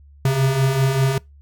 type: beating tone pair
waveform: square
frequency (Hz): 130 / 135.1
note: C3 / C#3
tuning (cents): -11 / -44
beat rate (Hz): 5.1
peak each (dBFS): -24 / -17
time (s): 0.25-1.18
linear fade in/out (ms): 2
effects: noise-tail reverb RT60 0.2 s tail -24 dB re dry + added 71 Hz sine -44 dBFS peak until 1.41 s